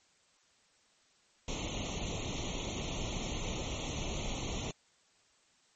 pink noise with comb filter, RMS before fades -37 dBFS, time 1.48-4.71 s, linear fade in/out 2 ms, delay 0.31 ms, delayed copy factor +1, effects white hiss -68 dBFS RMS until 5.75 s + MP3 32 kbps

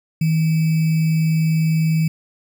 sine tone with sample-and-hold, 160.1 Hz, D#3, 50 cents sharp, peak -14 dBFS, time 0.21-2.08 s, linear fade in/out 5 ms, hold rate 2450 Hz, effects none

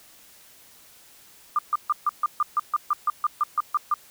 sine tone bursts, 1200 Hz, D6, 37 cents sharp, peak -18 dBFS, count 15, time 1.56-3.94 s, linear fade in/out 2 ms, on 28 ms, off 140 ms, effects white hiss -52 dBFS RMS until 4.1 s

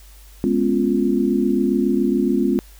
sine chord, C# dominant seventh, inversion second, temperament equal with one note detuned, 207.7 / 246.9 / 274.2 / 349.2 Hz, G#3 / B3 / C#4 / E#4, 0 / 0 / -19 / 0 cents, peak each -21 dBFS, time 0.44-2.59 s, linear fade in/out 0 ms, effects added 50 Hz sine -42 dBFS peak until 2.79 s + white hiss -50 dBFS RMS until 2.79 s

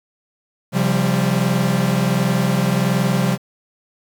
45% pulse chord, C suspended fourth, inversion none, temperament equal with one note detuned, 134.18 / 174.61 / 196 Hz, C3 / F3 / G3, +44 / 0 / 0 cents, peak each -20 dBFS, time 0.72-3.38 s, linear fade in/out 50 ms, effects 8-bit

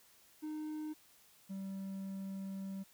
triangle tone pair in turn, 307.3 / 193.59 Hz, D#4 / G3, -21 / -21 cents, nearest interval minor sixth, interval 800 cents, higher first, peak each -37 / -38 dBFS, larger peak first, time 0.42-0.94 / 1.49-2.84 s, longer second, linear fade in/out 20 ms, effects white hiss -65 dBFS RMS until 2.93 s

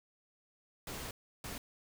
pink noise bursts at uneven times, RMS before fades -43 dBFS, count 2, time 0.87-1.11 / 1.44-1.58 s, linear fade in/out 2 ms, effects none

